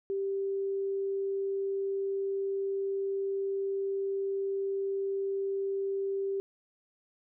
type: tone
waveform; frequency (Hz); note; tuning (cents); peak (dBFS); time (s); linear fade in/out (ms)
sine; 392; G4; 0; -29; 0.1-6.4; 0
effects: none